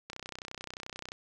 click train, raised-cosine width 0.2 ms, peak -23 dBFS, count 33, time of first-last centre 0.1-1.119 s, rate 31.4 Hz, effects none

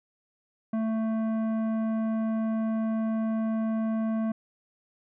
triangle tone with tanh clipping, 221.8 Hz, A3, 14 cents sharp, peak -27 dBFS, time 0.73-4.32 s, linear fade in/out 5 ms, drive 16 dB, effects none

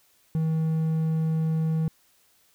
triangle tone, 159.8 Hz, D#3, 47 cents sharp, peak -20 dBFS, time 0.35-1.88 s, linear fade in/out 0 ms, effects white hiss -63 dBFS RMS until 2.54 s

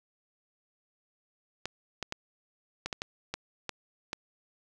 clicks, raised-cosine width 0.2 ms, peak -16 dBFS, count 9, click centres 1.656 / 2.027 / 2.124 / 2.86 / 2.928 / 3.019 / 3.34 / 3.693 / 4.131 s, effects none

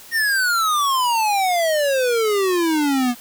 square exponential sweep, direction down, 1864.7 to 237.1 Hz, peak -17 dBFS, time 0.11-3.15 s, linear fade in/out 50 ms, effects white hiss -42 dBFS RMS until 3.2 s

